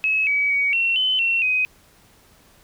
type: tone with pitch steps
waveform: sine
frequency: 2575 / 2276 / 2253 / 2721 / 3040 / 2717 / 2513 Hz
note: E7 / C#7 / C#7 / F7 / F#7 / F7 / D#7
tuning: -41 / +45 / +28 / -46 / +46 / -48 / +17 cents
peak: -17 dBFS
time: 0.04-1.65 s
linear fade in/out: 0 ms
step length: 230 ms
effects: pink hiss -54 dBFS RMS until 2.63 s